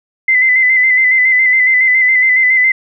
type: tone with vibrato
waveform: sine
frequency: 2039 Hz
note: C7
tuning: 45 cents flat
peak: -7 dBFS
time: 0.28-2.72 s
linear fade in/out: 5 ms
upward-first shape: square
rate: 7.2 Hz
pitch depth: 33 cents each way
effects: none